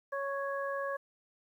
harmonic tone, 554.4 Hz, C#5, in tune, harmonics 1 / 2 / 3, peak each -35 / -38 / -40 dBFS, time 0.12-0.97 s, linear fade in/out 10 ms, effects 11-bit

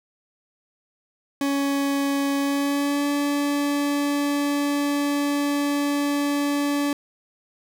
40% pulse tone with pitch glide, 279.3 to 287.2 Hz, C#4 to D4, +13 to -39 cents, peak -20 dBFS, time 1.41-6.93 s, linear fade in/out 2 ms, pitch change +48 cents, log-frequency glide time 2.38-3.08 s, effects none

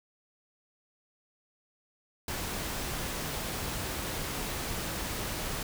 pink noise, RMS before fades -35 dBFS, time 2.28-5.63 s, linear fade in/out 2 ms, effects none

